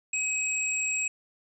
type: tone pair together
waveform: sine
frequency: 2547 / 7632 Hz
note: D#7 / A#8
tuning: +40 / +40 cents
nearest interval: octave + perfect fifth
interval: 1900 cents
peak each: -28 / -30 dBFS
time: 0.13-1.08 s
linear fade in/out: 5 ms
effects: none